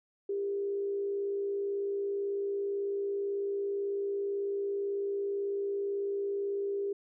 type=tone with frequency modulation; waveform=sine; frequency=400 Hz; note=G4; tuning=35 cents sharp; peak=-30 dBFS; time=0.29-6.93 s; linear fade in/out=5 ms; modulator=58.1 Hz; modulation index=0.27; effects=none